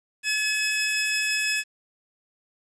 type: tone pair together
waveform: sawtooth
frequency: 1711.3 / 2564 Hz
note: A6 / E7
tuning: -49 / -49 cents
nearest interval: perfect fifth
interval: 700 cents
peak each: -24 / -21 dBFS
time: 0.23-1.64 s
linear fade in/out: 50 ms
effects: resampled to 22050 Hz + 9-bit